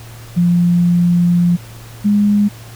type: tone pair in turn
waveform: sine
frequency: 174.3 / 205.9 Hz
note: F3 / G#3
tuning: -3 / -15 cents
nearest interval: minor third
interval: 288 cents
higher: second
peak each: -9 dBFS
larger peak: neither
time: 0.36-1.57 / 2.04-2.49 s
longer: first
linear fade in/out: 20 ms
effects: added 114 Hz sine -33 dBFS peak until 2.75 s + pink hiss -39 dBFS RMS until 2.75 s